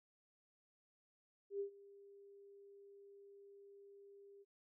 sine tone with ADSR envelope, 400 Hz, G4, 35 cents sharp, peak -37 dBFS, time 1.5-4.45 s, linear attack 100 ms, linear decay 100 ms, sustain -21 dB, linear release 35 ms, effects none

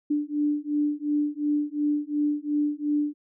sine beating tone pair, 293.7 / 296.5 Hz, D4 / D4, 0 / +17 cents, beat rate 2.8 Hz, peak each -26 / -26 dBFS, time 0.1-3.14 s, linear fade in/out 10 ms, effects none

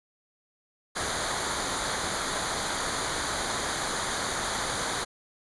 pink noise with comb filter, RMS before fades -30 dBFS, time 0.95-5.05 s, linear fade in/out 20 ms, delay 0.37 ms, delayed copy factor -0.7, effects resampled to 24000 Hz

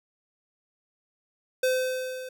square tone with level ramp, 513 Hz, C5, 34 cents flat, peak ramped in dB -21 to -37 dBFS, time 1.63-2.29 s, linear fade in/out 5 ms, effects none

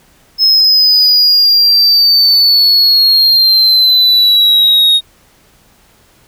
triangle exponential sweep, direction down, 5190 to 3729 Hz, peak -4 dBFS, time 0.38-5.01 s, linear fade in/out 50 ms, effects pink hiss -48 dBFS RMS until 6.27 s

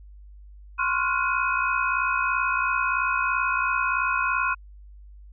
sine tone cluster, 1033 / 1091 / 1397 / 1460 / 2521 Hz, C6 / C#6 / F6 / F#6 / D#7, -22 / -28 / 0 / -24 / +22 cents, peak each -28 dBFS, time 0.78-4.55 s, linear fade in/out 20 ms, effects added 50 Hz sine -43 dBFS peak until 5.32 s

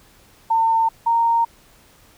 sine tone pair in turn, 904 / 925.7 Hz, A5 / A#5, +47 / -12 cents, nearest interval unison, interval 41 cents, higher second, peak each -14 dBFS, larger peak neither, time 0.5-0.89 / 1.06-1.45 s, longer neither, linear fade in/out 10 ms, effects pink hiss -52 dBFS RMS until 2.17 s

